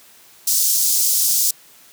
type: high-pass noise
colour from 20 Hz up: pink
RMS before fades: -17 dBFS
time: 0.47-1.51 s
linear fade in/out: 5 ms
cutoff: 5400 Hz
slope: 24 dB/octave
effects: white hiss -48 dBFS RMS until 1.92 s + high-pass 100 Hz 12 dB/octave